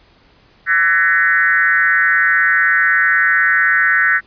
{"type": "tone with frequency modulation", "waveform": "sine", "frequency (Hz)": 1680, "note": "G#6", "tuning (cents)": 19, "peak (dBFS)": -10, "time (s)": [0.66, 4.21], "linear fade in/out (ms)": 50, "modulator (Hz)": 169, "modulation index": 1.7, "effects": ["pink hiss -51 dBFS RMS until 4.26 s", "resampled to 11025 Hz"]}